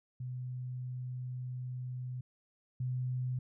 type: tone pair in turn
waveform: sine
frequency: 126.1 / 126.66 Hz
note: B2 / B2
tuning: +36 / +44 cents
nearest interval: unison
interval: 8 cents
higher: second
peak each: -37 / -32 dBFS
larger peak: second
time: 0.2-2.21 / 2.8-3.39 s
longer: first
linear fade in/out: 5 ms
effects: none